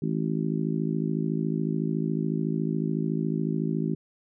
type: harmonic tone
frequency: 53.9 Hz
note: A1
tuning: 35 cents flat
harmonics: 3 / 4 / 5 / 6 / 7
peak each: -28 / -30 / -32 / -34 / -35 dBFS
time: 0.02-3.95 s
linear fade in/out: 5 ms
effects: none